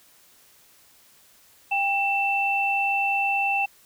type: tone pair together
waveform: sine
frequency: 794 / 2671 Hz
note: G5 / E7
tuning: +22 / +22 cents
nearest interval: octave + major sixth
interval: 2100 cents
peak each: -24 / -23 dBFS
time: 1.71-3.66 s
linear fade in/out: 10 ms
effects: white hiss -56 dBFS RMS until 3.85 s